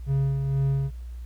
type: tone with tremolo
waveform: triangle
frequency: 137.2 Hz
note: C#3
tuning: 17 cents flat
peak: -18 dBFS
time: 0.06-0.91 s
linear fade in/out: 50 ms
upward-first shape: sine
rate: 2.1 Hz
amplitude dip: 40%
effects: added 60 Hz sine -34 dBFS peak until 1.25 s + pink hiss -61 dBFS RMS until 1.25 s